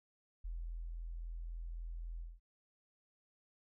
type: tone with ADSR envelope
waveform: sine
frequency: 41.85 Hz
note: E1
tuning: 27 cents sharp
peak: -39 dBFS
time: 0.44-2.4 s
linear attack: 11 ms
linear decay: 470 ms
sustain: -2 dB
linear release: 200 ms
effects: none